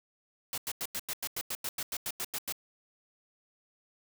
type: noise bursts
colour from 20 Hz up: white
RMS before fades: -35 dBFS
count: 15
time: 0.53-2.524 s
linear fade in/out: 2 ms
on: 48 ms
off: 91 ms
effects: none